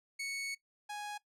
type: tone pair in turn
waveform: sawtooth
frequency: 2217 / 830.4 Hz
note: C#7 / G#5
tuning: 0 / 0 cents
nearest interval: octave + perfect fourth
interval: 1700 cents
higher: first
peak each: -33 / -36 dBFS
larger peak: first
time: 0.19-0.55 / 0.89-1.18 s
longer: first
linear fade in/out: 10 ms
effects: noise-tail reverb RT60 0.1 s tail -18 dB re dry + low-pass 10000 Hz 12 dB/octave